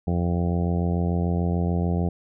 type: harmonic tone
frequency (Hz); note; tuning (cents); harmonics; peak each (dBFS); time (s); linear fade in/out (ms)
86.8; F2; -10; 1 / 2 / 3 / 4 / 5 / 6 / 7 / 8 / 9; -24 / -24 / -34 / -34 / -34 / -39 / -40 / -37 / -39; 0.07-2.09; 5
effects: none